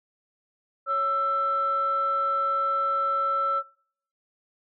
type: tone pair together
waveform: sine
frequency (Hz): 554.4 / 1329.3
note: C#5 / E6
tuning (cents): 0 / +14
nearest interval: octave + minor third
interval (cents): 1514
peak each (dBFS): -31 / -22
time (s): 0.86-3.63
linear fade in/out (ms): 50
effects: noise-tail reverb RT60 0.6 s tail -23 dB re dry + tanh soft clip ceiling -16 dBFS